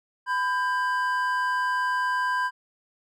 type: tone pair together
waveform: triangle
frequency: 1002.9 / 1592 Hz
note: B5 / G6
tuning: +26 / +26 cents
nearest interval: minor sixth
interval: 800 cents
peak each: -23 / -25 dBFS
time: 0.26-2.51 s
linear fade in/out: 50 ms
effects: none

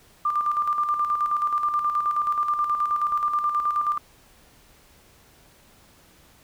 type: tone with tremolo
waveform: sine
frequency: 1191 Hz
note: D6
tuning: 24 cents sharp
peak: -19 dBFS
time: 0.25-3.98 s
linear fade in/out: 5 ms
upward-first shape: square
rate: 9.4 Hz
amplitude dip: 50%
effects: pink hiss -55 dBFS RMS until 6.43 s

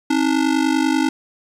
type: ring-modulated tone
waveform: square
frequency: 291.6 Hz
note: D4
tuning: 12 cents flat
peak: -13 dBFS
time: 0.1-1.09 s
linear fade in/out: 5 ms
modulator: 25.1 Hz
effects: low-pass 8000 Hz 12 dB/octave + 8-bit

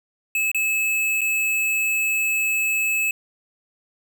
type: tone with dropouts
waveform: square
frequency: 2597 Hz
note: E7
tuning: 26 cents flat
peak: -20 dBFS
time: 0.35-3.11 s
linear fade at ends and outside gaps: 2 ms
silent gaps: 0.516-0.546 / 1.209-1.215 s
effects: none

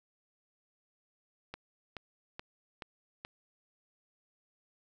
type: click train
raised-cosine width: 0.3 ms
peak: -25 dBFS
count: 5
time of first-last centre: 1.54-3.249 s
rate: 2.34 Hz
effects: none

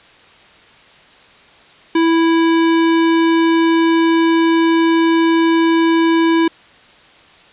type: tone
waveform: square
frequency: 329.6 Hz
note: E4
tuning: in tune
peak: -11 dBFS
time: 1.95-6.48 s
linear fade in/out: 5 ms
effects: white hiss -45 dBFS RMS until 7.52 s + resampled to 8000 Hz

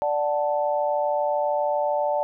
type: chord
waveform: sine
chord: D major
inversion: none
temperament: equal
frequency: 587.3 / 740 / 880 Hz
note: D5 / F#5 / A5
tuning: 0 / 0 / 0 cents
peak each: -23 / -28 / -26 dBFS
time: 0.02-2.23 s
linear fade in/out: 0 ms
effects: none

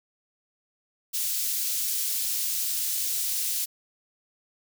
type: high-pass noise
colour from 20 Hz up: white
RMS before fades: -28 dBFS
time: 1.13-3.66 s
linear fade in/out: 20 ms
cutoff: 4200 Hz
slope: 12 dB/octave
effects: none

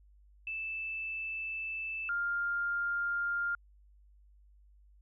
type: tone pair in turn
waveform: sine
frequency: 2637 / 1401.8 Hz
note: E7 / F6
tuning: 0 / +6 cents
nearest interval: major seventh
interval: 1094 cents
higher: first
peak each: -35 / -30 dBFS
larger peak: second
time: 0.47-2.09 / 2.09-3.55 s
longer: first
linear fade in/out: 2 ms
effects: added 50 Hz sine -58 dBFS peak until 5.01 s

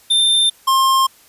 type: tone pair in turn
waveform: square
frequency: 3587 / 1063.7 Hz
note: A7 / C6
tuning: +33 / +28 cents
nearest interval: octave + major sixth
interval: 2105 cents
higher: first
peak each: -12 dBFS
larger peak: neither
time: 0.1-0.5 / 0.67-1.07 s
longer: neither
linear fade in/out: 10 ms
effects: white hiss -49 dBFS RMS until 1.28 s + resampled to 32000 Hz

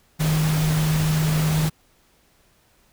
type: tone in noise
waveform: sine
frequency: 155.56 Hz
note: D#3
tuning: in tune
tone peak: -18 dBFS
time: 0.19-1.7 s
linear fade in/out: 20 ms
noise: pink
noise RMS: -28 dBFS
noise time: 0.19-1.7 s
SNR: +7 dB
effects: pink hiss -60 dBFS RMS until 2.92 s

